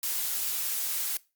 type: noise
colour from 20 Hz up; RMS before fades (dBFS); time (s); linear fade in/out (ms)
blue; -30; 0.03-1.17; 2
effects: noise-tail reverb RT60 0.3 s tail -22 dB re dry + Opus 48 kbps